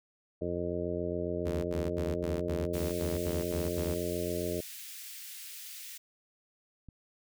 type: harmonic tone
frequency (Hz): 87.3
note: F2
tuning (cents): 0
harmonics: 1 / 2 / 3 / 4 / 5 / 6 / 7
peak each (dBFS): -40 / -40 / -41 / -37 / -37 / -42 / -38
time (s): 0.41-4.61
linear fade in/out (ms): 10
type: tone bursts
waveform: sawtooth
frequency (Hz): 77.78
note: D#2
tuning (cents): 0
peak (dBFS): -31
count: 10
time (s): 1.45-3.953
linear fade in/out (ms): 20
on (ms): 190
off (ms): 67
type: high-pass noise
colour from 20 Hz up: white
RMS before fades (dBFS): -45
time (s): 2.73-5.98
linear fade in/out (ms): 10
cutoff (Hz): 1900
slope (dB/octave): 24
type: click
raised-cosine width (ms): 5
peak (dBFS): -36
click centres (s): 6.887
effects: none